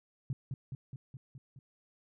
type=tone with echo; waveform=sine; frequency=130.81 Hz; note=C3; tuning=in tune; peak=-31 dBFS; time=0.3-0.33 s; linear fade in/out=2 ms; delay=210 ms; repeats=6; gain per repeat=-3 dB; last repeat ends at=1.59 s; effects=none